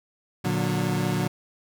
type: chord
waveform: 30% pulse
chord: Bb augmented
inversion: none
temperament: equal with one note detuned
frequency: 116.54 / 146.83 / 181.92 Hz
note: Bb2 / D3 / F#3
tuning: 0 / 0 / -29 cents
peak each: -26 / -25 / -24 dBFS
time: 0.44-1.28 s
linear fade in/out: 10 ms
effects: none